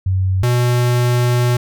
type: tone pair in turn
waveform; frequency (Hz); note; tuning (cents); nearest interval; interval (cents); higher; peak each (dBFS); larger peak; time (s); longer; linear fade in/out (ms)
sine / square; 94.1 / 122.22; F#2 / B2; +30 / -18; perfect fourth; 452; second; -13; neither; 0.06-0.43 / 0.43-1.57; second; 5
effects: none